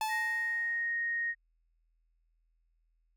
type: tone with exponential decay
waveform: 45% pulse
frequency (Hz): 870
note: A5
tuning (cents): -20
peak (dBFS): -29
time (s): 0.01-0.93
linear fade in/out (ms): 2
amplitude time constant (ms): 200
type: tone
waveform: sine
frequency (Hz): 1864.7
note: A#6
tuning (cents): 0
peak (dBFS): -30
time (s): 0.08-1.35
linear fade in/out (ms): 50
effects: added 41 Hz sine -70 dBFS peak until 3.16 s